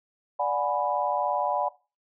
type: chord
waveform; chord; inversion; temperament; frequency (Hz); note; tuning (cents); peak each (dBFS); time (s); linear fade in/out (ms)
sine; G# half-diminished seventh; second; equal with one note detuned; 587.3 / 730.6 / 830.6 / 987.8; D5 / F#5 / G#5 / B5; 0 / -22 / 0 / 0; -29; 0.39-1.69; 10
effects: noise-tail reverb RT60 0.3 s tail -19 dB re dry